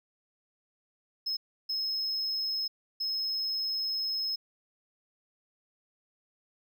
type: tone bursts at uneven times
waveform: triangle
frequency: 5170 Hz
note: E8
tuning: 34 cents flat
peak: -28 dBFS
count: 3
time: 1.26-1.37 / 1.69-2.68 / 3-4.36 s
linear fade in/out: 10 ms
effects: none